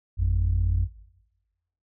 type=tone pair together; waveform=sine; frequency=52.11 / 88.3 Hz; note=G#1 / F2; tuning=+7 / +20 cents; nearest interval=major sixth; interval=913 cents; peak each=-21 dBFS; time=0.17-0.88 s; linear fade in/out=50 ms; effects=noise-tail reverb RT60 1.0 s tail -18 dB re dry + tanh soft clip ceiling -15 dBFS